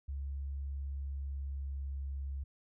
sine tone with pitch glide, 69.3 to 68.66 Hz, C#2 to C#2, 0 to -16 cents, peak -36 dBFS, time 0.08-2.44 s, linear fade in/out 10 ms, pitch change -16 cents, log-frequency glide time 0.88-1.99 s, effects none

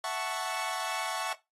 sawtooth chord, F# minor seventh, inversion third, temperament equal, 659.3 / 740 / 880 / 1108.7 Hz, E5 / F#5 / A5 / C#6, 0 / 0 / 0 / 0 cents, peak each -34 / -33 / -34 / -32 dBFS, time 0.04-1.33 s, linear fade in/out 2 ms, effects noise-tail reverb RT60 0.2 s tail -17 dB re dry + AAC 32 kbps

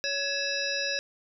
harmonic tone with a mistuned harmonic, 560 Hz, C#5, 18 cents sharp, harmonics 1 / 3 / 5 / 7 / 9 / 10, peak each -35 / -33 / -35 / -35 / -34 / -36 dBFS, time 0.04-0.99 s, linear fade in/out 0 ms, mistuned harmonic 5, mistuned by -110 cents, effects none

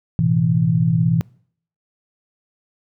sine chord, A suspended second, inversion none, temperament equal with one note detuned, 110 / 125.85 / 164.81 Hz, A2 / B2 / E3, 0 / +33 / 0 cents, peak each -22 / -19 / -16 dBFS, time 0.19-1.21 s, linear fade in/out 0 ms, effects noise-tail reverb RT60 0.6 s tail -26 dB re dry

